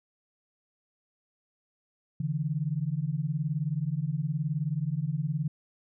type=beating tone pair; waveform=sine; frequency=141.9 / 160.9 Hz; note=C#3 / E3; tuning=+41 / -42 cents; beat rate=19 Hz; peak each=-30 dBFS; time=2.2-5.48 s; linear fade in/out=5 ms; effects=none